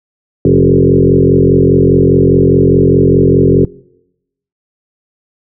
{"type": "tone with frequency modulation", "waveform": "sine", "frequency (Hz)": 270.6, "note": "C#4", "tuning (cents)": -42, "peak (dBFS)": -4, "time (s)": [0.45, 3.65], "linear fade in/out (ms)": 2, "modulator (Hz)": 44.9, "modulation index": 3.9, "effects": ["noise-tail reverb RT60 0.9 s tail -25 dB re dry"]}